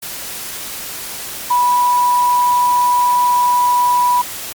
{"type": "tone in noise", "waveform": "sine", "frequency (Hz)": 981, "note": "B5", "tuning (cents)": -12, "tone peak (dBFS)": -10, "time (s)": [1.5, 4.22], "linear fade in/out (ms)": 10, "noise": "white", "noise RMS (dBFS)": -27, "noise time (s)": [0.02, 4.53], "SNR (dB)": 14, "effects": ["MP3 96 kbps"]}